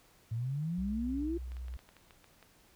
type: exponential sweep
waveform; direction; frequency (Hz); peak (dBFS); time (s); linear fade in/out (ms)
sine; up; 108.5 to 349.2; -32; 0.31-1.38; 10
type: tone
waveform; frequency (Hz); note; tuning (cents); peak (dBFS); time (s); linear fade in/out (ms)
sine; 62.3; B1; +16; -38; 0.78-1.77; 5
type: clicks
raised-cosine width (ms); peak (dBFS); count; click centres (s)
0.3; -39; 10; 1.519 / 1.568 / 1.683 / 1.739 / 1.791 / 1.89 / 1.967 / 2.108 / 2.243 / 2.427
effects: pink hiss -64 dBFS RMS until 2.75 s